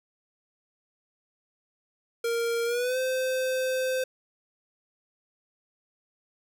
square tone with pitch glide, 465.8 to 516.8 Hz, A#4 to C5, -1 to -21 cents, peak -26 dBFS, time 2.24-4.04 s, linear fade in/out 5 ms, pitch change +180 cents, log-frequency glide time 2.65-2.98 s, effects none

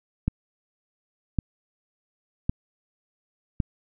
click train, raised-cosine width 5 ms, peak -10 dBFS, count 4, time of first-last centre 0.28-3.602 s, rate 0.903 Hz, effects none

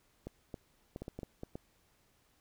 clicks, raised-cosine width 2 ms, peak -28 dBFS, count 9, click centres 0.27 / 0.542 / 0.961 / 1.02 / 1.081 / 1.19 / 1.232 / 1.434 / 1.555 s, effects pink hiss -71 dBFS RMS until 2.4 s

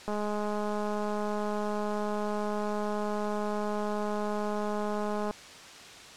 click train, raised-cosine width 1 ms, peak -20 dBFS, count 1094, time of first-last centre 0.08-5.31 s, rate 209 Hz, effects white hiss -47 dBFS RMS until 6.16 s + low-pass 6000 Hz 12 dB/octave

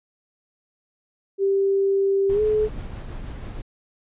sine tone with pitch glide, 392.4 to 427.9 Hz, G4 to A4, +2 to -48 cents, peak -17 dBFS, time 1.38-2.69 s, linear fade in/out 50 ms, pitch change +150 cents, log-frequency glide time 2.32-2.41 s
brown noise with tremolo, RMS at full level -32 dBFS, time 2.29-3.62 s, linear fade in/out 10 ms, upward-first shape sine, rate 6.2 Hz, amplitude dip 30%
effects resampled to 8000 Hz

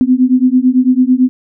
sine beating tone pair, 250.1 / 259.1 Hz, B3 / C4, +22 / -17 cents, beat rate 9 Hz, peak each -10 dBFS, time 0.01-1.29 s, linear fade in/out 0 ms, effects none

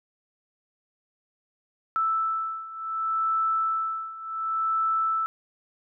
sine beating tone pair, 1318.5 / 1319.18 Hz, E6 / E6, 0 / +1 cents, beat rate 0.68 Hz, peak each -29 / -26 dBFS, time 1.96-5.26 s, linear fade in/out 0 ms, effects none

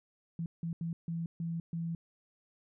sine tone bursts at uneven times, 166.8 Hz, E3, 21 cents sharp, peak -33 dBFS, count 6, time 0.39-0.46 / 0.63-0.73 / 0.81-0.93 / 1.08-1.26 / 1.4-1.6 / 1.73-1.95 s, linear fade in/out 2 ms, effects none

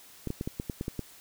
clicks, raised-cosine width 3 ms, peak -19 dBFS, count 9, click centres 0.273 / 0.304 / 0.411 / 0.475 / 0.599 / 0.698 / 0.811 / 0.881 / 0.993 s, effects white hiss -53 dBFS RMS until 1.2 s

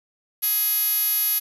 5% pulse tone with band-pass filter, 420 Hz, G#4, 19 cents sharp, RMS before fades -22 dBFS, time 0.42-1.4 s, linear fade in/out 20 ms, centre 12000 Hz, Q 5.3, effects none

